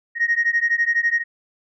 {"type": "beating tone pair", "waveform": "sine", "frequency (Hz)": [1864.7, 1876.7], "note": ["A#6", "A#6"], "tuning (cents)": [0, 11], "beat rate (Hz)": 12, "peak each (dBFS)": -19, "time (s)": [0.15, 1.24], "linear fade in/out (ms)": 50, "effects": ["tanh soft clip ceiling -10 dBFS"]}